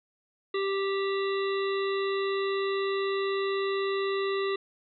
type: harmonic tone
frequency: 392 Hz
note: G4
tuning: in tune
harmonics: 1 / 3 / 5 / 7 / 9 / 10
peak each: -27 / -35 / -38 / -42 / -45 / -41 dBFS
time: 0.54-4.56 s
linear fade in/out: 5 ms
effects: none